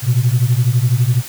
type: beating tone pair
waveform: sine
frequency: 116.54 / 128.54 Hz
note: A#2 / C3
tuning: 0 / -30 cents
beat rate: 12 Hz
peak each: -13 dBFS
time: 0.02-1.23 s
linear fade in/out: 50 ms
effects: tanh soft clip ceiling -5 dBFS + white hiss -32 dBFS RMS until 1.28 s